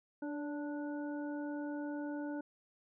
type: harmonic tone with a mistuned harmonic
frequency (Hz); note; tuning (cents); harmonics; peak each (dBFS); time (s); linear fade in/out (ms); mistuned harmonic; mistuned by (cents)
293.7; D4; 0; 1 / 2 / 3 / 5; -38 / -46 / -50 / -51; 0.22-2.41; 5; 2; -29
effects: none